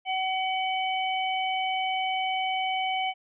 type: harmonic tone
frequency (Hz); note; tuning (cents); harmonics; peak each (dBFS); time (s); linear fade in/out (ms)
755; F#5; +35; 1 / 3 / 4; -27 / -32 / -33; 0.05-3.14; 50
effects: none